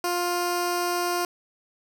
10% pulse tone with notch filter, 351.9 Hz, F4, 13 cents sharp, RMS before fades -26 dBFS, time 0.04-1.25 s, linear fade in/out 2 ms, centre 1900 Hz, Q 1.6, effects none

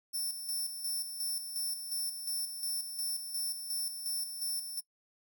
5% pulse tone with tremolo, 5370 Hz, E8, 31 cents sharp, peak -27 dBFS, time 0.13-4.81 s, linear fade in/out 20 ms, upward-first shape square, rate 2.8 Hz, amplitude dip 55%, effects noise-tail reverb RT60 0.1 s tail -22 dB re dry

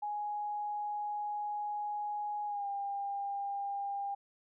sine tone with pitch glide, 832 to 800.9 Hz, G#5 to G5, +3 to +37 cents, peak -34 dBFS, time 0.02-4.15 s, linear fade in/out 10 ms, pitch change -66 cents, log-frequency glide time 2.46-2.67 s, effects none

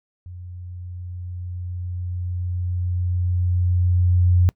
sine tone with level ramp, 89.3 Hz, F2, 39 cents sharp, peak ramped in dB -34 to -12 dBFS, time 0.26-4.49 s, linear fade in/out 0 ms, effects noise-tail reverb RT60 0.1 s tail -24 dB re dry

